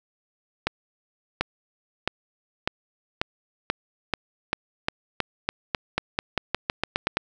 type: accelerating click train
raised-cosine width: 0.3 ms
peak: -6 dBFS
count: 21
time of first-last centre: 0.67-7.17 s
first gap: 740 ms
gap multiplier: 0.9
effects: none